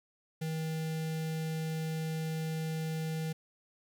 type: tone with notch filter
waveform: square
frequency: 159.3 Hz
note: D#3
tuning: 41 cents sharp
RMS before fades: -35 dBFS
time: 0.41-3.33 s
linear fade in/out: 10 ms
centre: 1100 Hz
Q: 1.7
effects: 11-bit